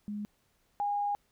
sine tone pair in turn, 207.7 / 817 Hz, G#3 / G#5, 0 / -29 cents, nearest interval 2 octaves, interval 2371 cents, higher second, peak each -34 / -28 dBFS, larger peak second, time 0.08-0.25 / 0.8-1.15 s, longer second, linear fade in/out 0 ms, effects pink hiss -72 dBFS RMS until 1.31 s

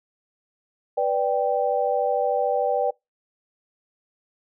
sine chord, G major, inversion first, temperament equal, 493.9 / 587.3 / 784 Hz, B4 / D5 / G5, 0 / 0 / 0 cents, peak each -24 dBFS, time 0.97-2.91 s, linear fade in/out 10 ms, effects noise-tail reverb RT60 0.2 s tail -25 dB re dry

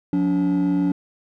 triangle tone pair together, 179.2 / 286.4 Hz, F3 / D4, +45 / -43 cents, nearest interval minor sixth, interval 812 cents, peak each -19 / -16 dBFS, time 0.13-0.92 s, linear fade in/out 2 ms, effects tanh soft clip ceiling -11 dBFS

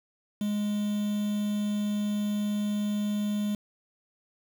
triangle tone with quantisation, 207.7 Hz, G#3, in tune, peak -24 dBFS, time 0.41-3.55 s, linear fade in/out 2 ms, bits 7, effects none

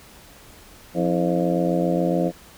harmonic tone with a mistuned harmonic, 87.31 Hz, F2, in tune, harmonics 2 / 3 / 4 / 5 / 6 / 7 / 8, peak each -23 / -28 / -25 / -30 / -25 / -28 / -30 dBFS, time 0.94-2.32 s, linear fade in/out 50 ms, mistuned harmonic 4, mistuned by -110 cents, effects pink hiss -47 dBFS RMS until 2.57 s

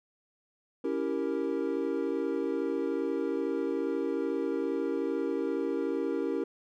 triangle chord, C# diminished seventh, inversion none, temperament equal with one note detuned, 279.1 / 329.6 / 392 / 466.2 Hz, C#4 / E4 / G4 / Bb4, +12 / 0 / 0 / 0 cents, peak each -32 dBFS, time 0.84-6.44 s, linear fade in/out 5 ms, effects none

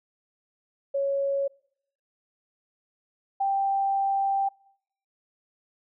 sine tone pair in turn, 554.4 / 785.8 Hz, C#5 / G5, 0 / +4 cents, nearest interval tritone, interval 604 cents, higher second, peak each -23 / -22 dBFS, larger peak second, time 0.94-1.48 / 3.4-4.49 s, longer second, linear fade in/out 10 ms, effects noise-tail reverb RT60 0.7 s tail -25 dB re dry

